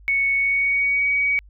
sine tone with pitch glide, 2217 to 2260 Hz, C#7 to C#7, 0 to +33 cents, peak -17 dBFS, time 0.08-1.39 s, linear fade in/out 0 ms, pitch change +33 cents, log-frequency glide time 0.35-1.07 s, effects added 50 Hz sine -44 dBFS peak until 1.49 s

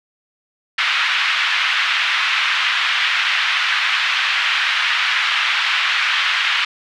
white band-pass noise, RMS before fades -18 dBFS, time 0.78-6.65 s, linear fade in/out 5 ms, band 1200 to 3200 Hz, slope 24 dB/octave, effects none

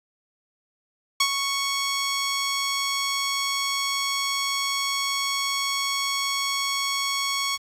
10% pulse tone with ADSR envelope, 1108.7 Hz, C#6, in tune, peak -8 dBFS, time 1.2-7.58 s, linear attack 6 ms, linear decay 69 ms, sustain -7 dB, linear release 35 ms, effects resampled to 32000 Hz + 8-bit

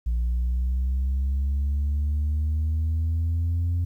sine linear sweep, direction up, 58 to 87.31 Hz, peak -19 dBFS, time 0.06-3.85 s, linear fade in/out 10 ms, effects tanh soft clip ceiling -20 dBFS + 10-bit

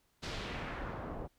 pink noise with low-pass filter sweep, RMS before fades -41 dBFS, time 0.22-1.28 s, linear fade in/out 20 ms, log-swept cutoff 5200 to 650 Hz, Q 1.3, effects pink hiss -74 dBFS RMS until 1.38 s

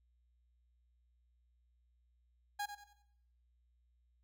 30% pulse tone with echo, 820 Hz, G#5, 22 cents flat, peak -34 dBFS, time 2.59-2.66 s, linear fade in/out 10 ms, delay 92 ms, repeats 4, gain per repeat -9 dB, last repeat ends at 3.028 s, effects noise-tail reverb RT60 0.8 s tail -17 dB re dry + added 60 Hz sine -70 dBFS peak until 4.23 s

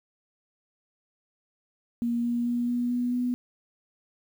sine tone with pitch steps, 236.4 / 238.5 / 240.5 / 242.6 / 244.7 / 246.9 Hz, A#3 / A#3 / B3 / B3 / B3 / B3, +24 / +40 / -46 / -31 / -16 / 0 cents, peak -24 dBFS, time 2.02-3.34 s, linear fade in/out 0 ms, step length 220 ms, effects 9-bit

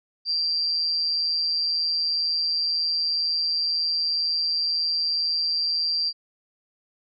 sine tone with amplitude modulation, 4721 Hz, D8, 8 cents sharp, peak -19 dBFS, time 0.25-6.13 s, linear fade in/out 50 ms, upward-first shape sine, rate 162 Hz, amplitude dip 55%, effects none

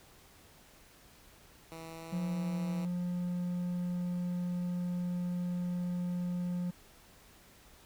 10% pulse tone with pitch glide, 163.1 to 164.42 Hz, E3 to E3, -18 to -4 cents, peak -36 dBFS, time 1.72-2.85 s, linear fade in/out 0 ms, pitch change +14 cents, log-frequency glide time 1.84-2.15 s
triangle tone, 177.4 Hz, F3, 27 cents sharp, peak -30 dBFS, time 2.12-6.71 s, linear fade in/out 10 ms
effects pink hiss -59 dBFS RMS until 7.85 s

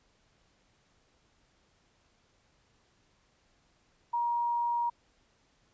sine tone, 948 Hz, A#5, 29 cents sharp, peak -27 dBFS, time 4.13-4.9 s, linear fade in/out 10 ms, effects pink hiss -69 dBFS RMS until 5.73 s + resampled to 16000 Hz

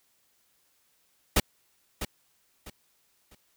pink noise with echo, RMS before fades -21 dBFS, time 1.36-1.4 s, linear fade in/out 5 ms, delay 650 ms, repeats 3, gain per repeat -11 dB, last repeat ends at 3.35 s, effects white hiss -69 dBFS RMS until 3.56 s

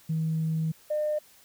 sine tone pair in turn, 159.7 / 604.4 Hz, D#3 / D5, +45 / +50 cents, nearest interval octave + major seventh, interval 2305 cents, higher second, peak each -24 dBFS, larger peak neither, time 0.09-0.72 / 0.9-1.19 s, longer first, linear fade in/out 10 ms, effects tanh soft clip ceiling -20 dBFS + white hiss -57 dBFS RMS until 1.44 s

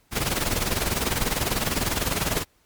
pink noise with tremolo, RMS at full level -22 dBFS, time 0.11-2.45 s, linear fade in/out 50 ms, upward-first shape sine, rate 20 Hz, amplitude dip 70%, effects pink hiss -63 dBFS RMS until 2.65 s + MP3 96 kbps

